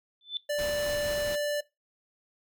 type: tone with exponential growth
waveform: sine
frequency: 3520 Hz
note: A7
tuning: in tune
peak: -25 dBFS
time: 0.21-0.37 s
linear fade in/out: 1 ms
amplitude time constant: 34 ms
type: tone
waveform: square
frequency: 587.3 Hz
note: D5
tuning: in tune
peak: -28 dBFS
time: 0.49-1.61 s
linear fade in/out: 10 ms
type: noise with tremolo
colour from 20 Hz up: pink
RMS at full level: -38 dBFS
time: 0.58-1.36 s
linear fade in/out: 10 ms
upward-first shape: triangle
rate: 4.2 Hz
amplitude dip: 25%
effects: noise-tail reverb RT60 0.2 s tail -19 dB re dry